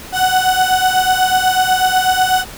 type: beating tone pair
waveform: 35% pulse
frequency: 740 / 748.1 Hz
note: F#5 / F#5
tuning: 0 / +19 cents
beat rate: 8.1 Hz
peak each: -13 dBFS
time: 0.12-2.45 s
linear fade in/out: 50 ms
effects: pink hiss -33 dBFS RMS until 2.57 s